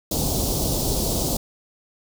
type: band-stop noise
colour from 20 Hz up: pink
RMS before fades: -23 dBFS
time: 0.11-1.37 s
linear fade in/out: 5 ms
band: 780 to 4100 Hz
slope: 24 dB/octave
effects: none